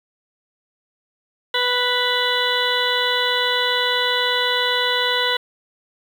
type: harmonic tone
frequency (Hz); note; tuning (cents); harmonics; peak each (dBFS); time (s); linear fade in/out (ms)
493.9; B4; 0; 1 / 2 / 3 / 4 / 6 / 7 / 8; -25 / -25 / -25 / -25 / -25 / -25 / -25; 1.54-5.37; 5
effects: 7-bit